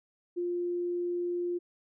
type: tone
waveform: sine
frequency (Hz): 351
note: F4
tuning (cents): +9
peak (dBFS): -29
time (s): 0.36-1.59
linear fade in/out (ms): 20
effects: none